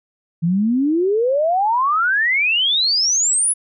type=exponential sweep; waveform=sine; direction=up; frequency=160.7 to 10510 Hz; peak=-14 dBFS; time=0.42-3.54 s; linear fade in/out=20 ms; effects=none